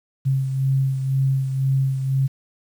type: beating tone pair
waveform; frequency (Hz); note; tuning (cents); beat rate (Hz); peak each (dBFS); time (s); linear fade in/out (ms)
sine; 134.1 / 136.1; C3 / C#3; +43 / -31; 2; -18 / -27; 0.25-2.28; 20
effects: 8-bit